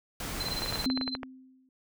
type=noise; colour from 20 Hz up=pink; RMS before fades=-36 dBFS; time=0.2-0.86 s; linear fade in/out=2 ms
type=tone with tremolo; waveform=sine; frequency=4090 Hz; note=C8; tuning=40 cents flat; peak=-30 dBFS; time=0.4-1.17 s; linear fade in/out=2 ms; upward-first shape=sine; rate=18 Hz; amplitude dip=90%
type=clicks; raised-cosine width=0.5 ms; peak=-20 dBFS; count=12; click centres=0.485 / 0.621 / 0.661 / 0.725 / 0.757 / 0.844 / 0.901 / 0.975 / 1.012 / 1.078 / 1.151 / 1.232 s
type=tone with exponential decay; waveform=sine; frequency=260 Hz; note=C4; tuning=11 cents flat; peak=-24 dBFS; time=0.86-1.69 s; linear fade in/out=2 ms; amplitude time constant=180 ms
effects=none